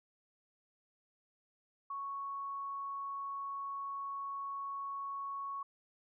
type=tone; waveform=sine; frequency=1108.7 Hz; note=C#6; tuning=in tune; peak=-38 dBFS; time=1.9-5.63 s; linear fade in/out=5 ms; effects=none